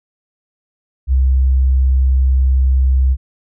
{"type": "tone", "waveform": "sine", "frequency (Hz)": 65.41, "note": "C2", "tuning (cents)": 0, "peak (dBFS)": -9, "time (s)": [1.07, 3.17], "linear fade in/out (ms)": 50, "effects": []}